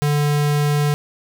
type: tone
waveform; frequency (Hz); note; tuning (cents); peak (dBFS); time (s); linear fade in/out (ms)
square; 146.83; D3; 0; -16; 0.02-0.94; 0
effects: none